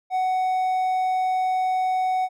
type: tone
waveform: triangle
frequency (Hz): 745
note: F#5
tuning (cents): +12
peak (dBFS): -18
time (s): 0.1-2.29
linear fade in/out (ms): 50
effects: none